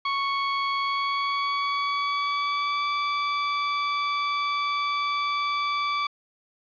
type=tone with pitch glide; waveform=sawtooth; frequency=1108.7 to 1157.1 Hz; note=C#6 to D6; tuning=0 to -26 cents; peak=-20 dBFS; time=0.05-6.07 s; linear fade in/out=5 ms; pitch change=+74 cents; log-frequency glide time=0.8-2.87 s; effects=resampled to 11025 Hz + 8-bit